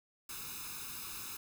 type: noise with comb filter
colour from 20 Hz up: white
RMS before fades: -44 dBFS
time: 0.29-1.37 s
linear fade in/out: 5 ms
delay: 0.78 ms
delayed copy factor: +0.85
effects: none